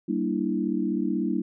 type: chord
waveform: sine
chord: E half-diminished seventh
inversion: first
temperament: equal with one note detuned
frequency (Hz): 194.08 / 233.1 / 293.7 / 329.6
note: G3 / Bb3 / D4 / E4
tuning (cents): -17 / 0 / 0 / 0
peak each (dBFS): -29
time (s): 0.08-1.42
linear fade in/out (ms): 10
effects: none